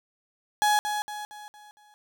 35% pulse tone with echo, 839 Hz, G#5, 17 cents sharp, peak -18 dBFS, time 0.62-0.79 s, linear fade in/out 0 ms, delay 230 ms, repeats 5, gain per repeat -7 dB, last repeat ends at 1.94 s, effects none

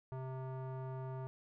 square tone with low-pass filter, 130.81 Hz, C3, in tune, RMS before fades -43 dBFS, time 0.12-1.27 s, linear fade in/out 0 ms, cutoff 970 Hz, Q 1.8, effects none

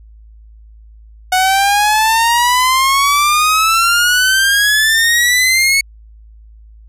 sawtooth exponential sweep, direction up, 735 to 2217 Hz, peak -6 dBFS, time 1.32-5.81 s, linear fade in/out 5 ms, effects added 54 Hz sine -37 dBFS peak until 6.88 s + resampled to 32000 Hz

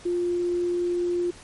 sine tone, 351.2 Hz, F4, 10 cents sharp, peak -22 dBFS, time 0.05-1.31 s, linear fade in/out 10 ms, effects pink hiss -47 dBFS RMS until 1.43 s + MP3 48 kbps

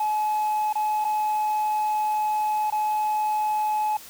sine tone with dropouts, 852 Hz, G#5, 44 cents sharp, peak -19 dBFS, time 0-3.97 s, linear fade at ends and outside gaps 5 ms, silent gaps 0.728-0.754 / 1.044-1.049 / 2.702-2.723 s, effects tanh soft clip ceiling -20 dBFS + white hiss -44 dBFS RMS until 4.09 s

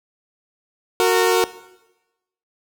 sawtooth tone pair together, 367.8 / 459.1 Hz, F#4 / A#4, -10 / -26 cents, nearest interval major third, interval 384 cents, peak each -13 dBFS, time 1-1.44 s, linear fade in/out 0 ms, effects noise-tail reverb RT60 1.0 s tail -17 dB re dry

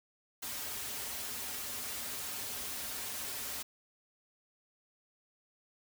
white noise with comb filter, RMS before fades -40 dBFS, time 0.42-3.63 s, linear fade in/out 10 ms, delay 6 ms, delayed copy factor -0.95, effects none

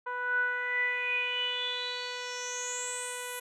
10% pulse tone with low-pass filter sweep, 493.9 Hz, B4, in tune, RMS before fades -33 dBFS, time 0.06-3.4 s, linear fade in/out 10 ms, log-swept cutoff 1200 to 11000 Hz, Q 9.5, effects none

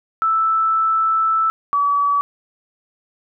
sine tone pair in turn, 1318.5 / 1142.4 Hz, E6 / D6, 0 / -48 cents, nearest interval major second, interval 248 cents, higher first, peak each -14 dBFS, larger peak neither, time 0.22-1.5 / 1.73-2.21 s, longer first, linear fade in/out 0 ms, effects none

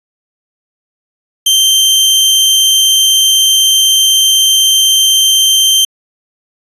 sawtooth tone, 3136 Hz, G7, in tune, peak -3 dBFS, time 1.46-5.85 s, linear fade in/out 5 ms, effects resampled to 32000 Hz

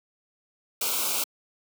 white band-stop noise, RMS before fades -27 dBFS, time 0.81-1.24 s, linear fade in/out 5 ms, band 1500 to 2200 Hz, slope 96 dB/octave, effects high-pass 300 Hz 12 dB/octave

